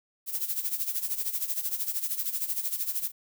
violet noise with tremolo, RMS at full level -28 dBFS, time 0.26-3.12 s, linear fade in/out 50 ms, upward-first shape sine, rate 13 Hz, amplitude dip 75%, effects none

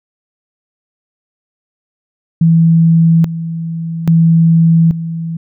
sine tone with tremolo, 164.81 Hz, E3, in tune, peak -5 dBFS, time 2.41-5.37 s, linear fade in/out 5 ms, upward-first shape square, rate 0.6 Hz, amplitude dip 75%, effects none

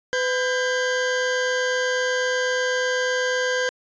40% pulse tone pair together, 504 / 1600.1 Hz, B4 / G6, +35 / +35 cents, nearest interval octave + minor sixth, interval 2000 cents, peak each -22 / -23 dBFS, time 0.13-3.69 s, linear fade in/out 0 ms, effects resampled to 16000 Hz

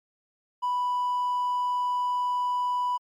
triangle tone, 987.8 Hz, B5, in tune, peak -21 dBFS, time 0.62-2.98 s, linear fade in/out 20 ms, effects tanh soft clip ceiling -19 dBFS + MP3 96 kbps

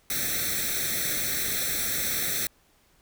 white noise with comb filter, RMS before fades -28 dBFS, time 0.1-2.47 s, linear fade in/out 2 ms, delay 0.51 ms, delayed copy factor +1, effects pink hiss -63 dBFS RMS until 3.01 s

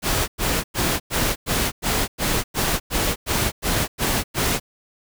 pink noise bursts, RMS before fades -21 dBFS, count 13, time 0.02-4.6 s, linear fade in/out 50 ms, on 260 ms, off 100 ms, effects none

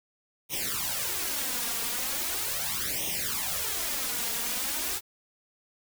white noise with flanger, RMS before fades -31 dBFS, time 0.49-5.01 s, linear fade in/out 50 ms, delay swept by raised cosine 0.33 to 4.33 ms, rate 0.39 Hz, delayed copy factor +0.9, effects none

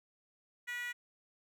10% pulse tone with high-pass filter, 484.7 Hz, B4, 32 cents flat, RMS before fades -40 dBFS, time 0.67-0.93 s, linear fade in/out 20 ms, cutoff 1800 Hz, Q 6.5, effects none

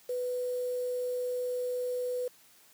sine tone with quantisation, 496.4 Hz, B4, 9 cents sharp, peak -30 dBFS, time 0.09-2.28 s, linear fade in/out 5 ms, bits 8, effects white hiss -60 dBFS RMS until 2.73 s + high-pass 100 Hz 12 dB/octave

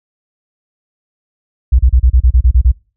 sine tone bursts, 61.74 Hz, B1, in tune, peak -4 dBFS, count 10, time 1.72-2.718 s, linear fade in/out 10 ms, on 71 ms, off 32 ms, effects noise-tail reverb RT60 0.4 s tail -25 dB re dry

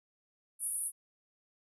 pink band-pass noise, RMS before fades -36 dBFS, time 0.59-0.92 s, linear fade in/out 50 ms, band 9500 to 11000 Hz, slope 96 dB/octave, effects none

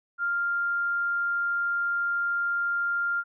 sine tone, 1396.9 Hz, F6, in tune, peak -24 dBFS, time 0.18-3.24 s, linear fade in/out 50 ms, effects none

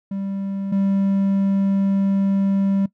triangle tone pair in turn, 196 / 196 Hz, G3 / G3, 0 / 0 cents, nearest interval unison, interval 0 cents, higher neither, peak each -21 / -14 dBFS, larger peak second, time 0.11-0.72 / 0.72-2.86 s, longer second, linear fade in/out 5 ms, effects noise-tail reverb RT60 0.1 s tail -19 dB re dry

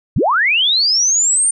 sine linear sweep, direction up, 58 to 9040 Hz, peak -11 dBFS, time 0.16-1.51 s, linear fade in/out 5 ms, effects none

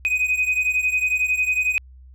triangle beating tone pair, 2500 / 2511 Hz, D#7 / D#7, +8 / +15 cents, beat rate 11 Hz, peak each -17 / -20 dBFS, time 0.05-1.78 s, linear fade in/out 0 ms, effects tanh soft clip ceiling -14 dBFS + added 64 Hz sine -42 dBFS peak until 2.14 s

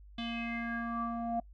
square tone with low-pass filter sweep, 233.1 Hz, A#3, in tune, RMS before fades -36 dBFS, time 0.18-1.4 s, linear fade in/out 5 ms, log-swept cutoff 3400 to 710 Hz, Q 6.9, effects noise-tail reverb RT60 0.1 s tail -24 dB re dry + added 50 Hz sine -51 dBFS peak until 1.53 s

